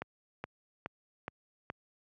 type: click train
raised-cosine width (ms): 0.5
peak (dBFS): -22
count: 5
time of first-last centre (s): 0.02-1.701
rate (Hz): 2.38
effects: high-pass 80 Hz 12 dB/octave